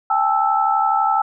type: tone cluster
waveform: sine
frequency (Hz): 794 / 866 / 1318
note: G5 / A5 / E6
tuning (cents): +22 / -28 / -1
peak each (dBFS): -19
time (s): 0.1-1.22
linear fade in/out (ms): 5
effects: none